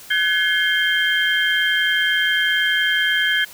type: tone cluster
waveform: sine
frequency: 1524 / 1694 / 2133 / 3163 Hz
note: G6 / G#6 / C7 / G7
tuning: -49 / +34 / +33 / +15 cents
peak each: -22 / -19 / -26 / -21 dBFS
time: 0.1-3.45 s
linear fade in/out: 10 ms
effects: white hiss -41 dBFS RMS until 3.53 s